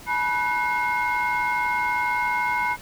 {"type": "tone cluster", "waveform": "sine", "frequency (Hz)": [858, 972, 1498, 2146], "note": ["A5", "B5", "F#6", "C7"], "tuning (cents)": [-44, -28, 21, 43], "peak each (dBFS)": [-29, -23, -28, -25], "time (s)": [0.06, 2.77], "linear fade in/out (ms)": 50, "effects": ["tanh soft clip ceiling -15 dBFS", "pink hiss -44 dBFS RMS until 2.81 s"]}